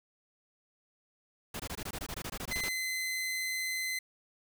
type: noise bursts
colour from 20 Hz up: pink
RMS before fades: -39 dBFS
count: 15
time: 1.54-2.689 s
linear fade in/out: 5 ms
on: 57 ms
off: 21 ms
type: tone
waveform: sawtooth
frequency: 2047 Hz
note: C7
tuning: 38 cents flat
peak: -29 dBFS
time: 2.51-3.99 s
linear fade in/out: 5 ms
effects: none